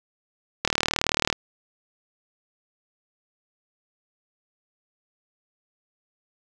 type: click train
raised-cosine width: 0.2 ms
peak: -3 dBFS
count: 27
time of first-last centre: 0.65-1.327 s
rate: 38.4 Hz
effects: none